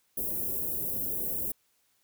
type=band-stop noise; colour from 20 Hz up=white; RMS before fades=-32 dBFS; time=0.17-1.52 s; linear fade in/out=5 ms; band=520 to 12000 Hz; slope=24 dB/octave; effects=white hiss -71 dBFS RMS until 2.03 s